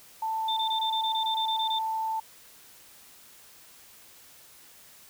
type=tone; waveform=sine; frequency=886 Hz; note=A5; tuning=12 cents sharp; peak=-27 dBFS; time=0.22-2.2 s; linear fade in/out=5 ms
type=tone bursts; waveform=sine; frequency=3575 Hz; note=A7; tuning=27 cents sharp; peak=-28 dBFS; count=12; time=0.48-1.789 s; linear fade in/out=5 ms; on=88 ms; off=23 ms
effects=white hiss -53 dBFS RMS until 5.09 s